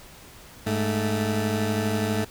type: tone pair together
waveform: 20% pulse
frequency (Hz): 103.64 / 219.6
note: G#2 / A3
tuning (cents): -3 / -3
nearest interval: octave + minor second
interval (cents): 1300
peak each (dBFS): -21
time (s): 0.66-2.25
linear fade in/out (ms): 10
effects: pink hiss -47 dBFS RMS until 2.3 s